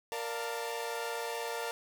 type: chord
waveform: sawtooth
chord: Bb major seventh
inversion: none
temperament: equal with one note detuned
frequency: 466.2 / 587.3 / 698.5 / 892.3 Hz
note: Bb4 / D5 / F5 / A5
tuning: 0 / 0 / 0 / +24 cents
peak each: -34 / -39 / -39 / -37 dBFS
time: 0.12-1.71 s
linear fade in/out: 0 ms
effects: none